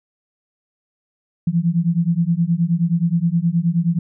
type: beating tone pair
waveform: sine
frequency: 164.81 / 174.31 Hz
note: E3 / F3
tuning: 0 / -3 cents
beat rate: 9.5 Hz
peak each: -18 dBFS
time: 1.47-3.99 s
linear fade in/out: 5 ms
effects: none